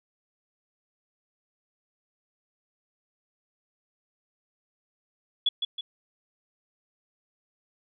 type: tone with echo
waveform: sine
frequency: 3395 Hz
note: G#7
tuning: 37 cents sharp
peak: -19 dBFS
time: 5.46-5.49 s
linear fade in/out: 5 ms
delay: 160 ms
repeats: 2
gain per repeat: -6 dB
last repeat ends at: 5.81 s
effects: none